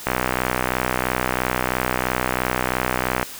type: click train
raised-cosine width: 0.5 ms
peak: -4 dBFS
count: 200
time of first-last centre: 0.07-3.229 s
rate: 63 Hz
effects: white hiss -36 dBFS RMS until 3.39 s